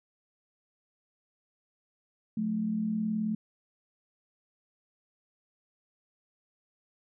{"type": "tone pair together", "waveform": "sine", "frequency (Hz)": [178.4, 217.4], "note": ["F3", "A3"], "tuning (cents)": [37, -21], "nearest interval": "minor third", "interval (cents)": 342, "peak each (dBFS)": [-36, -28], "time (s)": [2.37, 3.35], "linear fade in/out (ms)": 5, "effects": []}